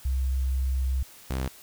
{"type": "tone pair in turn", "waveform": ["sine", "sawtooth"], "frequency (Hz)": [65.41, 65.41], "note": ["C2", "C2"], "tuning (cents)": [0, 0], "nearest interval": "unison", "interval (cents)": 0, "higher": "neither", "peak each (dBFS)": -23, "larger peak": "neither", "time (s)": [[0.05, 1.03], [1.3, 1.48]], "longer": "first", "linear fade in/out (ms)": 5, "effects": ["white hiss -50 dBFS RMS until 1.62 s"]}